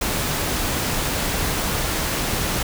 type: noise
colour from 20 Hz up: pink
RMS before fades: -23 dBFS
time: 0.01-2.63 s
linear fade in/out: 5 ms
effects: none